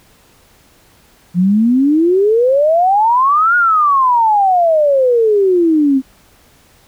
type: exponential two-way sweep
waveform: sine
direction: up then down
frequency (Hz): 171.2 to 1452 to 258.3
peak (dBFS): -8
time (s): 1.34-6.02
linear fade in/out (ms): 50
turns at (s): 3.56
effects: pink hiss -49 dBFS RMS until 6.87 s